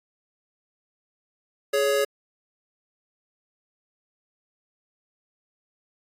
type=tone pair together; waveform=square; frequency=418.2 / 558.2 Hz; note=G#4 / C#5; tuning=+12 / +12 cents; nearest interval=perfect fourth; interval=500 cents; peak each=-24 / -23 dBFS; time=1.73-2.05 s; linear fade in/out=10 ms; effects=AAC 48 kbps